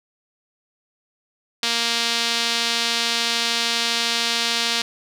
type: tone with band-pass filter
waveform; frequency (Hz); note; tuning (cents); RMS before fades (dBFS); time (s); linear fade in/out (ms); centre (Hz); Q
sawtooth; 233.1; A#3; 0; -22; 1.63-4.82; 2; 4100; 1.7
effects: none